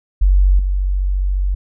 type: tone with level steps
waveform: sine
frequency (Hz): 47.19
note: F#1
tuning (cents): +35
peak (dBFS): -8 / -14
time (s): 0.21-1.55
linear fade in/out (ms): 10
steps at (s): 0.59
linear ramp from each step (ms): 2
effects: none